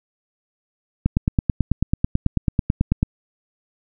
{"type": "click train", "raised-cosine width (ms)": 5, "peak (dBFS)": -4, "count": 19, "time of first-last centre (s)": [1.06, 3.029], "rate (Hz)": 9.14, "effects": []}